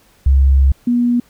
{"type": "tone pair in turn", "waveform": "sine", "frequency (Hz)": [67.7, 241.3], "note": ["C#2", "B3"], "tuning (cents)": [-40, -40], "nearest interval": "octave + minor seventh", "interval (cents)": 2200, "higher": "second", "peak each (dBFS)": [-7, -11], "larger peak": "first", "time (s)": [[0.26, 0.72], [0.87, 1.2]], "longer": "first", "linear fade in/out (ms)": 5, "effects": ["pink hiss -52 dBFS RMS until 1.29 s"]}